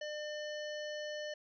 harmonic tone with a mistuned harmonic, 600 Hz, D5, 37 cents sharp, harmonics 1 / 3 / 5 / 7 / 9 / 10, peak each -40 / -46 / -49 / -53 / -59 / -57 dBFS, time 0.01-1.34 s, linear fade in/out 5 ms, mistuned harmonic 7, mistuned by +49 cents, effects none

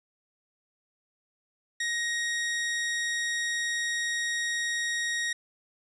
sawtooth tone, 1879 Hz, A#6, 13 cents sharp, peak -24 dBFS, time 1.8-5.33 s, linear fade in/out 5 ms, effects resampled to 22050 Hz

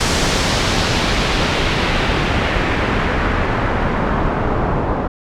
pink noise with low-pass filter sweep, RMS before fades -17 dBFS, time 0-5.08 s, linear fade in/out 10 ms, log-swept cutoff 6500 to 910 Hz, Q 1.1, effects none

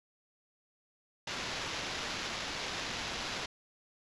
violet noise with sample-and-hold, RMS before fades -38 dBFS, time 1.27-3.46 s, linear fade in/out 5 ms, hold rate 8820 Hz, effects resampled to 22050 Hz

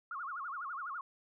sine tone with vibrato, 1244.5 Hz, D#6, in tune, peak -38 dBFS, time 0.11-1.01 s, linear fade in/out 2 ms, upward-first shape sine, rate 12 Hz, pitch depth 260 cents each way, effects none

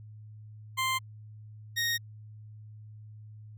20% pulse tone pair in turn, 1046.5 / 1864.7 Hz, C6 / A#6, 0 / 0 cents, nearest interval minor seventh, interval 1000 cents, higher second, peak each -22 dBFS, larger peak neither, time 0.77-0.99 / 1.76-1.98 s, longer neither, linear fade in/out 20 ms, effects added 107 Hz sine -45 dBFS peak until 3.57 s

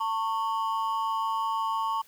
triangle ring-modulated tone, 1002 Hz, B5, 25 cents sharp, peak -21 dBFS, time 0-2.02 s, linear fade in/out 10 ms, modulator 103 Hz, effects white hiss -58 dBFS RMS until 2.07 s

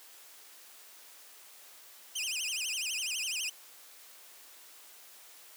20% pulse tone with vibrato, 2776 Hz, F7, 11 cents flat, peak -27 dBFS, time 2.15-3.5 s, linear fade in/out 10 ms, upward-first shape sine, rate 12 Hz, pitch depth 230 cents each way, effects white hiss -54 dBFS RMS until 5.56 s + high-pass 400 Hz 12 dB/octave

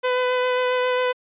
sawtooth tone with vibrato, 502 Hz, B4, 28 cents sharp, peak -15 dBFS, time 0.03-1.13 s, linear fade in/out 20 ms, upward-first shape sine, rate 7.4 Hz, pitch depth 12 cents each way, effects resampled to 8000 Hz

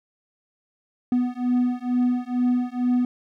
triangle beating tone pair, 246.3 / 248.5 Hz, B3 / B3, -5 / +11 cents, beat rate 2.2 Hz, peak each -21 dBFS, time 1.12-3.05 s, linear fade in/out 2 ms, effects none

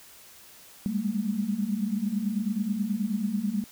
sine tone cluster, 196.9 / 206.1 / 226.6 Hz, G3 / G#3 / A#3, +8 / -13 / -49 cents, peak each -30 dBFS, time 0.86-3.64 s, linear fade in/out 0 ms, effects white hiss -51 dBFS RMS until 3.71 s

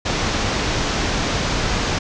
pink low-pass noise, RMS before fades -21 dBFS, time 0.05-1.99 s, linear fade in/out 10 ms, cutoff 6700 Hz, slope 48 dB/octave, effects none

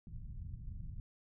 pink low-pass noise, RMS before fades -45 dBFS, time 0.07-1 s, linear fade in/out 2 ms, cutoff 140 Hz, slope 24 dB/octave, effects none

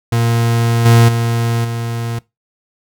40% pulse tone with level steps, 116.54 Hz, A#2, in tune, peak -11 / -5 / -13 / -18 dBFS, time 0.12-2.19 s, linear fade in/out 5 ms, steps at 0.85 / 1.08 / 1.64 s, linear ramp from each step 10 ms, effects noise-tail reverb RT60 0.2 s tail -21 dB re dry

